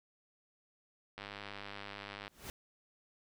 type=click train; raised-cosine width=0.3 ms; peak=-28 dBFS; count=112; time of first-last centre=1.18-2.279 s; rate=101 Hz
type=noise with exponential growth; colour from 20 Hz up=pink; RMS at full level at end=-42 dBFS; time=2.24-2.5 s; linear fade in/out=1 ms; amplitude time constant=56 ms
effects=none